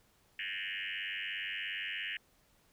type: tone with frequency modulation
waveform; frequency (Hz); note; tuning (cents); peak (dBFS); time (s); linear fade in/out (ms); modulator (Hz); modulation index
sine; 2349; D7; 0; -36; 0.39-2.17; 2; 97.1; 7
effects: pink hiss -69 dBFS RMS until 2.72 s